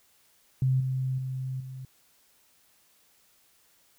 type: tone with level steps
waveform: sine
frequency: 130.6 Hz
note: C3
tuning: 3 cents flat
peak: -21 / -26 / -30 / -37 dBFS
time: 0.62-1.85 s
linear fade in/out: 2 ms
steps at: 0.8 / 1.18 / 1.6 s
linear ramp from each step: 5 ms
effects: white hiss -64 dBFS RMS until 3.98 s